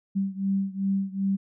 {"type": "beating tone pair", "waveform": "sine", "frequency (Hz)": [194.1, 196.7], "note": ["G3", "G3"], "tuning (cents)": [-17, 6], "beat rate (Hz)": 2.6, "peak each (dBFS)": [-26, -28], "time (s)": [0.15, 1.37], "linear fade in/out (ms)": 20, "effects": []}